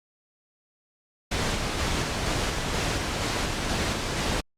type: noise with tremolo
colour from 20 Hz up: pink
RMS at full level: -26 dBFS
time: 1.31-4.41 s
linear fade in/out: 10 ms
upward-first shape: square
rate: 2.1 Hz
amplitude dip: 25%
effects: low-pass 7000 Hz 12 dB/octave + Opus 48 kbps